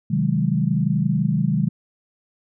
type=chord; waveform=sine; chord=Ab dominant seventh; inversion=first; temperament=just; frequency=129.78 / 155.74 / 186.89 / 207.7 Hz; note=C3 / Eb3 / Gb3 / Ab3; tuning=-14 / +2 / +18 / 0 cents; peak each=-24 / -21 / -23 / -24 dBFS; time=0.1-1.69 s; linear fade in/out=10 ms; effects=none